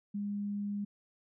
sine tone, 203.8 Hz, G#3, 32 cents flat, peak -33 dBFS, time 0.14-0.85 s, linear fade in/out 10 ms, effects none

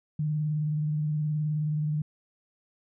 sine tone with vibrato, 151.7 Hz, D#3, 44 cents flat, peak -25 dBFS, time 0.19-2.02 s, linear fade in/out 5 ms, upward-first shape sine, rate 19 Hz, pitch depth 36 cents each way, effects none

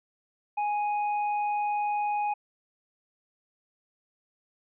sine tone with hard clipping, 830.6 Hz, G#5, in tune, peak -27 dBFS, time 0.57-2.34 s, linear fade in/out 10 ms, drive 5 dB, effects resampled to 8000 Hz

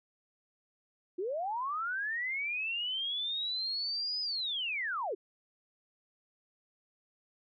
sine linear two-way sweep, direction up then down, 335.9 to 5050 to 335.9 Hz, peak -32 dBFS, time 1.18-5.15 s, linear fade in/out 10 ms, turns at 4.21 s, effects none

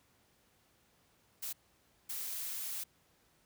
blue noise bursts at uneven times, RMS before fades -40 dBFS, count 2, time 1.42-1.53 / 2.09-2.84 s, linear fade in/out 10 ms, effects pink hiss -70 dBFS RMS until 3.45 s + high-pass 60 Hz 12 dB/octave

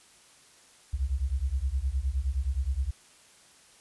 sine beating tone pair, 61.9 / 71.5 Hz, B1 / D2, +5 / -46 cents, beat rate 9.6 Hz, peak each -29 dBFS, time 0.93-2.91 s, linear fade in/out 10 ms, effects white hiss -57 dBFS RMS until 3.8 s + resampled to 24000 Hz

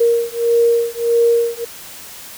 sine beating tone pair, 467.1 / 468.7 Hz, A#4 / A#4, +3 / +9 cents, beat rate 1.6 Hz, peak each -15 dBFS, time 0-1.65 s, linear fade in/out 10 ms, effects white hiss -35 dBFS RMS until 2.37 s

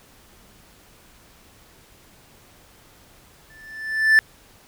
triangle tone with exponential growth, 1760 Hz, A6, in tune, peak -7 dBFS, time 3.5-4.19 s, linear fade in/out 0 ms, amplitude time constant 150 ms, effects pink hiss -52 dBFS RMS until 4.67 s

